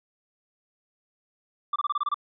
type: tone bursts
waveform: triangle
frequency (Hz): 1174.7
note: D6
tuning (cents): 0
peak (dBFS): -21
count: 8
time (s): 1.73-2.144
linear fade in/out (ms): 5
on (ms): 29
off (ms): 26
effects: resampled to 11025 Hz